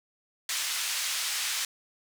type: band-pass noise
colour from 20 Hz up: white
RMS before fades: -31 dBFS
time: 0.49-1.65 s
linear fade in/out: 2 ms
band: 1500 to 7400 Hz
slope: 12 dB/octave
effects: none